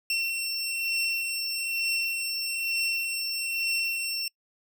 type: beating tone pair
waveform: 25% pulse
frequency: 2712 / 2713.1 Hz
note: E7 / E7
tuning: +49 / +49 cents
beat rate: 1.1 Hz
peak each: -24 / -30 dBFS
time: 0.1-4.28 s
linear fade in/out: 2 ms
effects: noise-tail reverb RT60 0.1 s tail -26 dB re dry